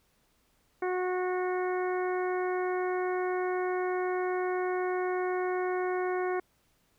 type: harmonic tone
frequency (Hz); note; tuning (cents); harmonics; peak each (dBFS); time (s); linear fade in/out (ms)
365.6; F#4; -21; 1 / 2 / 3 / 4 / 5 / 6; -29 / -35 / -39 / -41 / -43 / -45; 0.82-6.4; 5
effects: pink hiss -70 dBFS RMS until 6.98 s